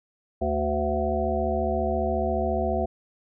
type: harmonic tone with a mistuned harmonic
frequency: 74.5 Hz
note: D2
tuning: 25 cents sharp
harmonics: 1 / 3 / 5 / 7 / 9 / 10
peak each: -29 / -31 / -30 / -32 / -27 / -32 dBFS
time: 0.41-2.86 s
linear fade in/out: 10 ms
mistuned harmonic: 7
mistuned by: -32 cents
effects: none